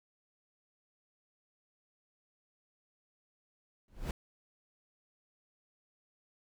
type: noise with exponential growth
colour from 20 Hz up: brown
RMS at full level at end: -27 dBFS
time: 3.88-4.11 s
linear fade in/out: 2 ms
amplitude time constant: 49 ms
effects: none